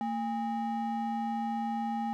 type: ring-modulated tone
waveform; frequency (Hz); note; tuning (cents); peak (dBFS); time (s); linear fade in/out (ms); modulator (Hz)
triangle; 520; C5; -11; -25; 0.01-2.13; 0; 293
effects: none